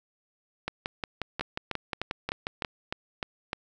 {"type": "two click trains", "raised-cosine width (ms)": 0.3, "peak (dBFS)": [-14, -14], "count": [8, 12], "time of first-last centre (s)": [[1.41, 3.531], [0.68, 2.648]], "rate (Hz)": [3.3, 5.59], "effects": []}